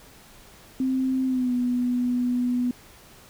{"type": "tone with pitch glide", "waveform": "sine", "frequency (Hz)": [261.2, 246.5], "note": ["C4", "B3"], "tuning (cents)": [-3, -3], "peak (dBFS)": -21, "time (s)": [0.8, 2.71], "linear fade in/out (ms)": 2, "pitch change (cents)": -100, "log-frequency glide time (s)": [1.26, 1.53], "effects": ["pink hiss -50 dBFS RMS until 3.29 s"]}